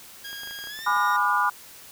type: tone with pitch glide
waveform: 20% pulse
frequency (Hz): 1632 to 1863.9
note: G#6 to A#6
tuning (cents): -31 to -1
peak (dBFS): -30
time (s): 0.24-1.17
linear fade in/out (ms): 10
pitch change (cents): +230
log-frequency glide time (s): 0.67-0.88
type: clicks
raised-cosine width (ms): 0.5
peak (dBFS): -29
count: 11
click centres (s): 0.33 / 0.434 / 0.474 / 0.51 / 0.589 / 0.64 / 0.672 / 0.79 / 0.879 / 0.915 / 0.966
type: chord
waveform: sine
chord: G# diminished seventh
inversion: none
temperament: just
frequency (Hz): 830.6 / 996.7 / 1196.1 / 1435.3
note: G#5 / B5 / D6 / F6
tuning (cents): 0 / +16 / +31 / +47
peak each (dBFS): -28 / -24 / -24 / -25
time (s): 0.86-1.5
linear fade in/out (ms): 10
effects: white hiss -46 dBFS RMS until 1.91 s

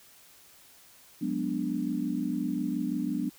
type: chord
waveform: sine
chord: G# half-diminished seventh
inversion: third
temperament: equal with one note detuned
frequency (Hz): 182.03 / 207.7 / 246.9 / 293.7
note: F#3 / G#3 / B3 / D4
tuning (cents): -28 / 0 / 0 / 0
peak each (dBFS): -35 / -35 / -32 / -32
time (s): 1.21-3.3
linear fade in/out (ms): 10
effects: white hiss -56 dBFS RMS until 3.38 s

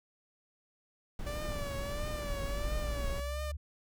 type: noise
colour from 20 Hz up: brown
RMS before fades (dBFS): -38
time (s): 1.19-3.2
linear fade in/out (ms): 2
type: tone with vibrato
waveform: sawtooth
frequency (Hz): 580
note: D5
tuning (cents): -22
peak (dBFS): -35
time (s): 1.26-3.52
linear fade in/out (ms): 10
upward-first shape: triangle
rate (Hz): 1.5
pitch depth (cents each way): 83
type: exponential sweep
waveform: sine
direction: up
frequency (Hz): 42 to 73.4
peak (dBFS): -35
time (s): 2.29-3.57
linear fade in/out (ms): 10
effects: none

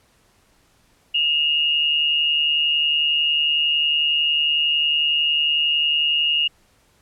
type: tone pair together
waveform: sine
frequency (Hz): 2705 / 2856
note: E7 / F7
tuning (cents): +44 / +38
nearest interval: minor second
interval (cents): 94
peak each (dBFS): -25 / -17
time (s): 1.14-6.48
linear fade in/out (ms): 10
effects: pink hiss -59 dBFS RMS until 7.01 s + low-pass 12000 Hz 12 dB/octave

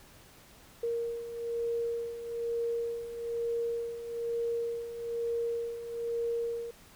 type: beating tone pair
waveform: sine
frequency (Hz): 466.2 / 467.3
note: A#4 / A#4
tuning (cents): 0 / +4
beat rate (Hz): 1.1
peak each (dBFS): -38 / -32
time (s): 0.83-6.71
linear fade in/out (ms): 5
effects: pink hiss -56 dBFS RMS until 6.95 s

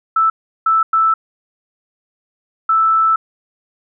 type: tone bursts at uneven times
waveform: sine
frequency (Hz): 1318.5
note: E6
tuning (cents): 0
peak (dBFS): -10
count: 4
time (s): 0.16-0.3 / 0.66-0.83 / 0.93-1.14 / 2.69-3.16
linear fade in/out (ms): 5
effects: none

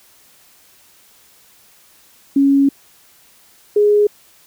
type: tone pair in turn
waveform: sine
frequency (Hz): 277.2 / 415.3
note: C#4 / G#4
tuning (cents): 0 / 0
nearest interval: perfect fifth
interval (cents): 700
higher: second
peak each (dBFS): -9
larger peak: neither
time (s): 2.36-2.69 / 3.76-4.07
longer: first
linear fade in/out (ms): 5
effects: white hiss -50 dBFS RMS until 4.46 s

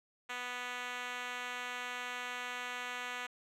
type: tone with band-pass filter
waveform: 5% pulse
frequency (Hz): 246.9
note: B3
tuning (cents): 0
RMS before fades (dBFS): -41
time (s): 0.29-3.27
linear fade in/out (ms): 10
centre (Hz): 1900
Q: 0.55
effects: none

